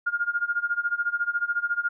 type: tone with tremolo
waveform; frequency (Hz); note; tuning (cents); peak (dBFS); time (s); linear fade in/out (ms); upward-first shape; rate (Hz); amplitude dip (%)
sine; 1416; F6; +23; -20; 0.06-1.89; 10; sine; 14; 90
effects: none